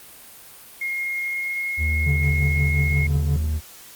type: tone with pitch glide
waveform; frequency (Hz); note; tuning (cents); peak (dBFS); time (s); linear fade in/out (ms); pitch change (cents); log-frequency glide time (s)
sine; 2144 to 2160; C7 to C#7; +42 to -45; -23; 0.81-3.07; 5; +13; 1.17-1.8
type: tone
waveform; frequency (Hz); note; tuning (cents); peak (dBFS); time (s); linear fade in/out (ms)
triangle; 77; D#2; -17; -18; 1.77-3.61; 50
type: tone with tremolo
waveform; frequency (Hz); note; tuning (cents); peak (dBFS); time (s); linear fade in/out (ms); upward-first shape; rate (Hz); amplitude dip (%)
triangle; 143; D3; -46; -16; 2.06-3.37; 10; triangle; 5.7; 75
effects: white hiss -44 dBFS RMS until 3.95 s + Opus 32 kbps